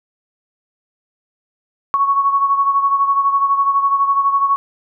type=beating tone pair; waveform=sine; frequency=1108.7 / 1120.7 Hz; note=C#6 / C#6; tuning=0 / +19 cents; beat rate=12 Hz; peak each=-13 / -20 dBFS; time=1.94-4.56 s; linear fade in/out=0 ms; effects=none